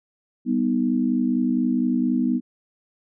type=chord; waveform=sine; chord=G augmented; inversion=none; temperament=equal; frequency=196 / 246.9 / 311.1 Hz; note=G3 / B3 / D#4; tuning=0 / 0 / 0 cents; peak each=-26 / -20 / -26 dBFS; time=0.45-2.41 s; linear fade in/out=50 ms; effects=none